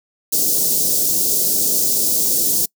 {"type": "band-stop noise", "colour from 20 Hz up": "white", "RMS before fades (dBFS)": -17, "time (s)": [0.32, 2.66], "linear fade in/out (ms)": 10, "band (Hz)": [520, 5100], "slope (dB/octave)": 24, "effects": ["noise-tail reverb RT60 0.1 s tail -26 dB re dry", "high-pass 150 Hz 12 dB/octave"]}